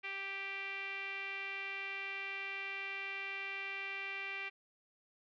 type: tone with low-pass filter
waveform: 5% pulse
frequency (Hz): 392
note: G4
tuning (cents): 0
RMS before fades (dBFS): -42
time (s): 0.03-4.5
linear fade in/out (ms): 20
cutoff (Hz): 2400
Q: 5
effects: none